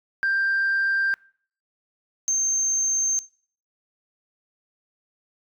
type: tone pair in turn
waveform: sine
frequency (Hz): 1582 / 6328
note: G6 / G8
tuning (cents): +15 / +15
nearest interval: 2 octaves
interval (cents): 2400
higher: second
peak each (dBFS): -18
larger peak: neither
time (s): 0.23-1.14 / 2.28-3.19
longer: neither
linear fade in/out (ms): 0
effects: noise-tail reverb RT60 0.5 s tail -24 dB re dry + tanh soft clip ceiling -17 dBFS